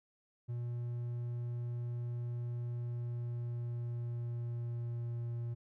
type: tone with pitch glide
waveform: triangle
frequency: 120 to 118.21 Hz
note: B2 to A#2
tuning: -49 to +25 cents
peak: -34 dBFS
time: 0.48-5.55 s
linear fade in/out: 20 ms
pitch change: -26 cents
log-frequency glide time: 2.73-5.3 s
effects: none